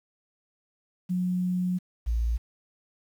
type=tone pair in turn; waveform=sine; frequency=181.1 / 57.41 Hz; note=F#3 / A#1; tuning=-37 / -26 cents; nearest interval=octave + minor sixth; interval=1989 cents; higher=first; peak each=-24 / -23 dBFS; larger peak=second; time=1.09-1.79 / 2.06-2.38 s; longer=first; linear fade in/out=20 ms; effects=9-bit